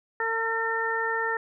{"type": "harmonic tone", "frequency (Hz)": 452.6, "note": "A4", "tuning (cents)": 49, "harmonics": [1, 2, 3, 4], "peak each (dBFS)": [-31, -31, -32, -28], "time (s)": [0.2, 1.37], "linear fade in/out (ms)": 2, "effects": []}